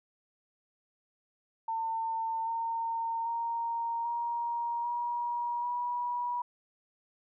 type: tone with pitch steps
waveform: sine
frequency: 902 / 915.1 / 928.4 / 941.9 / 955.6 / 969.5 Hz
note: A5 / A#5 / A#5 / A#5 / A#5 / B5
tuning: +43 / -32 / -7 / +18 / +43 / -32 cents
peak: -30 dBFS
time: 1.68-6.42 s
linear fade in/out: 5 ms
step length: 790 ms
effects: none